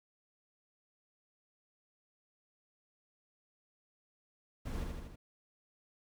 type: noise with echo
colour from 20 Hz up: brown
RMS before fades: -40 dBFS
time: 4.65-4.84 s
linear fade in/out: 10 ms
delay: 80 ms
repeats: 4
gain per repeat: -3 dB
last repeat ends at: 5.16 s
effects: none